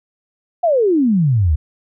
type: exponential sweep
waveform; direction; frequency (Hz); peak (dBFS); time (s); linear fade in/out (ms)
sine; down; 728 to 69.6; -11; 0.63-1.56; 10
effects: none